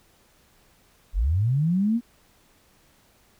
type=linear sweep; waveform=sine; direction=up; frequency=37.72 to 242.9 Hz; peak=-19 dBFS; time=1.13-2.01 s; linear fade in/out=50 ms; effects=pink hiss -60 dBFS RMS until 3.39 s